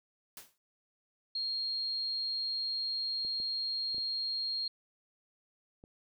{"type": "noise with exponential decay", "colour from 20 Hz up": "white", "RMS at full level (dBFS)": -44, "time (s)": [0.37, 0.58], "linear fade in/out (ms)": 1, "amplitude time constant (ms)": 44}
{"type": "tone", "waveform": "sine", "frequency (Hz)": 4240, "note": "C8", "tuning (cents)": 22, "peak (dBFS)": -32, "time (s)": [1.35, 4.68], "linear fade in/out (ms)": 5}
{"type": "clicks", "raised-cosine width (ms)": 2, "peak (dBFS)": -39, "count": 5, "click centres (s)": [3.249, 3.401, 3.946, 3.982, 5.839]}
{"effects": []}